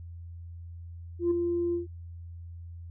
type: tone with ADSR envelope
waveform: sine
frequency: 345.4 Hz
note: F4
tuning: 19 cents flat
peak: -19 dBFS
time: 1.19-1.87 s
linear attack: 120 ms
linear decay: 10 ms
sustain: -6 dB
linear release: 130 ms
effects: tanh soft clip ceiling -19 dBFS + added 85 Hz sine -40 dBFS peak until 2.9 s